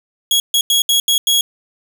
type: tone bursts at uneven times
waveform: sawtooth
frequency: 3322 Hz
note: G#7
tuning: in tune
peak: -8 dBFS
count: 6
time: 0.31-0.4 / 0.54-0.61 / 0.7-0.82 / 0.89-1 / 1.08-1.18 / 1.27-1.41 s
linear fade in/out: 2 ms
effects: 7-bit